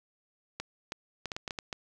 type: clicks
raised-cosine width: 0.2 ms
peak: -18 dBFS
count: 9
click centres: 0.6 / 0.921 / 1.257 / 1.318 / 1.365 / 1.478 / 1.508 / 1.588 / 1.728 s
effects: none